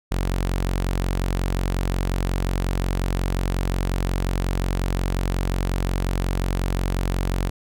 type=tone; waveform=sawtooth; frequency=45.57 Hz; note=F#1; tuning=26 cents flat; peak=-17 dBFS; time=0.11-7.5 s; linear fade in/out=10 ms; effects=none